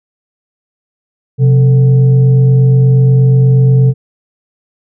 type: tone with frequency modulation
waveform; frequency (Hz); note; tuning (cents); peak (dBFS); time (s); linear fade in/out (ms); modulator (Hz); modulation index
sine; 130.81; C3; 0; -4; 1.38-3.94; 50; 310; 0.34
effects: none